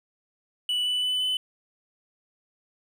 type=tone with pitch steps; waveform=triangle; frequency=2960 / 2979 / 2998 / 3017 Hz; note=F#7 / F#7 / F#7 / F#7; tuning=0 / +11 / +22 / +33 cents; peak=-22 dBFS; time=0.69-1.37 s; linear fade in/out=2 ms; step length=170 ms; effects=none